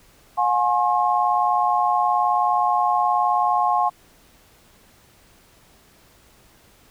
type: tone cluster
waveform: sine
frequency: 718 / 837 / 1073 Hz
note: F5 / G#5 / C6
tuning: +48 / +13 / +43 cents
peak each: -21 dBFS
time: 0.37-3.9 s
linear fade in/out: 20 ms
effects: pink hiss -54 dBFS RMS until 6.9 s